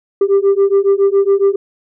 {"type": "beating tone pair", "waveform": "sine", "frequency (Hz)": [392, 399.2], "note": ["G4", "G4"], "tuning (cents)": [0, 32], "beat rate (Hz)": 7.2, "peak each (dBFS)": -10, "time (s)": [0.21, 1.56], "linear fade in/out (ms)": 5, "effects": ["tanh soft clip ceiling -6 dBFS"]}